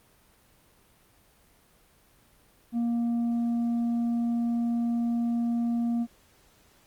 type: tone with tanh clipping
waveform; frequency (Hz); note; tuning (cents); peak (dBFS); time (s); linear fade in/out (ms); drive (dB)
triangle; 235.1; A#3; +15; -25; 2.72-6.07; 50; 8
effects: pink hiss -61 dBFS RMS until 6.86 s + Opus 32 kbps